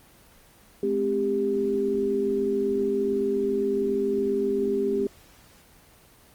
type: tone cluster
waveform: sine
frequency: 214.1 / 261.4 / 398.1 Hz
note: A3 / C4 / G4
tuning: -47 / -1 / +27 cents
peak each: -31 / -30 / -23 dBFS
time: 0.83-5.07 s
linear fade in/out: 2 ms
effects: pink hiss -54 dBFS RMS until 6.34 s + Opus 24 kbps